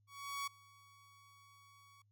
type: tone with ADSR envelope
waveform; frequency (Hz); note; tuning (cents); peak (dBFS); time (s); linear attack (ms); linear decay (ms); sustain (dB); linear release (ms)
sawtooth; 1124; C#6; +24; -34; 0.07-2.02; 400; 9; -24; 4
effects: noise-tail reverb RT60 0.1 s tail -24 dB re dry + added 103 Hz sine -70 dBFS peak until 2.11 s